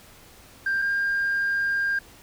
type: tone pair in turn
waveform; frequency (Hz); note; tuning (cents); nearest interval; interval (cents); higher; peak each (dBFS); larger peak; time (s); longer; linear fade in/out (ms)
sine; 1586 / 1603.5; G6 / G6; +20 / +39; unison; 19; second; -20; neither; 0.66-0.82 / 0.82-1.99; second; 5
effects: tanh soft clip ceiling -19 dBFS + pink hiss -50 dBFS RMS until 2.22 s